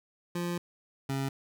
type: tone pair in turn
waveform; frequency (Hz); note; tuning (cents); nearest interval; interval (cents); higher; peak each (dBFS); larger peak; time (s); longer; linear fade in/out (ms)
25% pulse; 174.1 / 136.04; F3 / C#3; -5 / -32; major third; 427; first; -27 / -26; second; 0.35-0.58 / 1.09-1.29; first; 5
effects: none